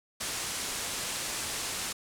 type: low-pass noise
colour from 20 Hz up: white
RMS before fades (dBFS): -35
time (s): 0.2-1.93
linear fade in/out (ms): 10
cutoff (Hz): 9900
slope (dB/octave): 24
effects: none